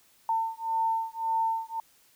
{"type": "beating tone pair", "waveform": "sine", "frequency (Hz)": [900, 901.8], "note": ["A5", "A5"], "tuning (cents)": [39, 42], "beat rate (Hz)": 1.8, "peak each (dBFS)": -29, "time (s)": [0.29, 1.8], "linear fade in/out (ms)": 2, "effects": ["white hiss -62 dBFS RMS until 2.15 s"]}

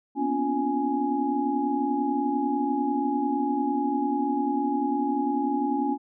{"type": "tone cluster", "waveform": "sine", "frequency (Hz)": [243.5, 254.8, 283.7, 349.5, 833], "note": ["B3", "C4", "C#4", "F4", "G#5"], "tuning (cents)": [-24, -46, 40, 1, 5], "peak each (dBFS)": [-32, -33, -26, -33, -28], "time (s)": [0.15, 5.98], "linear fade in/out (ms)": 50, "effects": []}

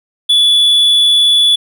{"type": "tone", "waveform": "triangle", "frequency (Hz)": 3437, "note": "A7", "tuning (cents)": -41, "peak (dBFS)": -5, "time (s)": [0.29, 1.56], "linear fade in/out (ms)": 10, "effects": []}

